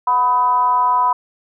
sine tone with frequency modulation, 994 Hz, B5, 11 cents sharp, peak -12 dBFS, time 0.07-1.13 s, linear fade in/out 5 ms, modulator 264 Hz, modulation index 0.52, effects none

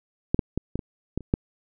clicks, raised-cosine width 3 ms, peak -7 / -7 / -12 / -14 / -19 / -13 / -28 / -7 dBFS, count 8, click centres 0.345 / 0.392 / 0.576 / 0.756 / 0.792 / 1.176 / 1.207 / 1.339 s, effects none

